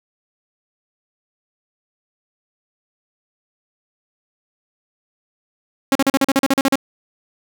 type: tone bursts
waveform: sawtooth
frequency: 272 Hz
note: C#4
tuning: 33 cents flat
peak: -8 dBFS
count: 12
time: 5.92-6.756 s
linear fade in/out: 2 ms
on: 33 ms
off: 40 ms
effects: none